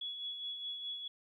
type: tone with tremolo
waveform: sine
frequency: 3377 Hz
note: G#7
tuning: 28 cents sharp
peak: -37 dBFS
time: 0.01-1.08 s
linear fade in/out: 5 ms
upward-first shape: sine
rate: 4.8 Hz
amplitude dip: 45%
effects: 13-bit